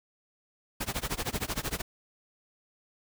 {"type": "noise with tremolo", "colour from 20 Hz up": "pink", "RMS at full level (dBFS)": -30, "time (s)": [0.8, 1.82], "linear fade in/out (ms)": 10, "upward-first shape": "sine", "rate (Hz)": 13, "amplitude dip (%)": 95, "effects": []}